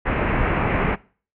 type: low-pass noise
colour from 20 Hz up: pink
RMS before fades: -21 dBFS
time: 0.05-0.96 s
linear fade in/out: 20 ms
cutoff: 2500 Hz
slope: 48 dB/octave
effects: noise-tail reverb RT60 0.4 s tail -21 dB re dry